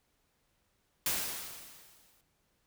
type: noise with exponential decay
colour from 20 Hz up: white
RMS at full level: -30 dBFS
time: 1.06-2.21 s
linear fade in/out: 2 ms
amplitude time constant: 250 ms
effects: pink hiss -75 dBFS RMS until 2.66 s